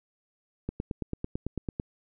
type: click train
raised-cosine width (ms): 3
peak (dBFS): -18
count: 11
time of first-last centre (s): 0.69-1.799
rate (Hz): 9.02
effects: none